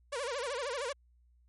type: tone with vibrato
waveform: sawtooth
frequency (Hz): 520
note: C5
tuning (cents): -11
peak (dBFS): -30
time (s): 0.12-0.93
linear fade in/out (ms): 10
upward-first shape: sine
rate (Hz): 13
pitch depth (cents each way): 200
effects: added 60 Hz sine -62 dBFS peak until 1.48 s + MP3 48 kbps